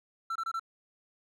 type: tone bursts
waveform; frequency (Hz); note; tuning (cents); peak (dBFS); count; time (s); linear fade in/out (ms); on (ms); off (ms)
triangle; 1341; E6; +29; -29; 4; 0.3-0.596; 5; 56; 24
effects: none